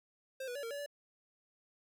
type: tone with pitch steps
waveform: square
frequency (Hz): 528 / 488.9 / 570 / 459.9 / 570 / 577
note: C5 / B4 / C#5 / A#4 / C#5 / D5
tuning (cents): +16 / -18 / +48 / -23 / +48 / -31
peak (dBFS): -40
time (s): 0.4-0.862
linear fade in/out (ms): 5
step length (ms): 77
effects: none